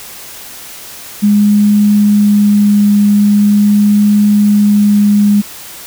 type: tone with vibrato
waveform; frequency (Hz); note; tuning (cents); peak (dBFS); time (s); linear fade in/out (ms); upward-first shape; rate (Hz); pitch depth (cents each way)
sine; 206.2; G#3; -12; -5; 1.22-5.42; 20; triangle; 0.42; 9
effects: white hiss -30 dBFS RMS until 5.86 s